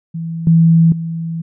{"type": "tone with level steps", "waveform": "sine", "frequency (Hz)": 164.81, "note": "E3", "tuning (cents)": 0, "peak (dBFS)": [-20, -6, -19], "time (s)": [0.14, 1.42], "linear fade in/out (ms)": 10, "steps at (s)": [0.47, 0.92], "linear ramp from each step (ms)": 2, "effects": []}